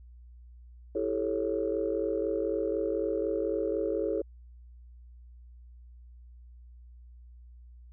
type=chord; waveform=sine; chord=A dominant seventh; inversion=second; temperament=just; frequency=330 / 396 / 440 / 550 Hz; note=E4 / G4 / A4 / C#5; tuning=+2 / +18 / 0 / -14 cents; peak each=-33 / -33 / -31 / -33 dBFS; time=0.95-4.22 s; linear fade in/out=5 ms; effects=tanh soft clip ceiling -17 dBFS + added 60 Hz sine -48 dBFS peak until 7.92 s